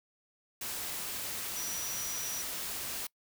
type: tone in noise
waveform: sine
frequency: 5840 Hz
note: F#8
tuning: 24 cents flat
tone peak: -38 dBFS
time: 1.56-2.42 s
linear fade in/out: 5 ms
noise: white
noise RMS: -38 dBFS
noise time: 0.61-3.07 s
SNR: -3 dB
effects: noise-tail reverb RT60 0.1 s tail -24 dB re dry